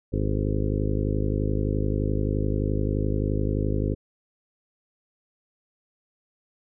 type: harmonic tone with a mistuned harmonic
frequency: 51.6 Hz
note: G#1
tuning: 10 cents flat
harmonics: 1 / 2 / 3 / 4 / 5 / 6 / 7 / 8 / 9 / 10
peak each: -27 / -27 / -32 / -35 / -32 / -33 / -35 / -34 / -40 / -37 dBFS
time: 0.12-3.95 s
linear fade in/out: 20 ms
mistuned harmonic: 9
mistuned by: -45 cents
effects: none